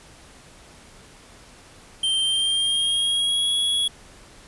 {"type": "tone with pitch glide", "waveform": "square", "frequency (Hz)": [3141, 3347], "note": ["G7", "G#7"], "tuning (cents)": [3, 13], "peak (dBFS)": -20, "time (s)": [2.03, 3.88], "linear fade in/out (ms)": 5, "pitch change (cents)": 110, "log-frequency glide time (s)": [2.22, 3.54], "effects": ["pink hiss -48 dBFS RMS until 4.47 s", "resampled to 24000 Hz"]}